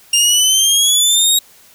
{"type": "exponential sweep", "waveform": "20% pulse", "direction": "up", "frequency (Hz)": [2796, 3801], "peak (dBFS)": -4, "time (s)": [0.13, 1.39], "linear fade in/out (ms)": 5, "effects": ["white hiss -46 dBFS RMS until 1.74 s"]}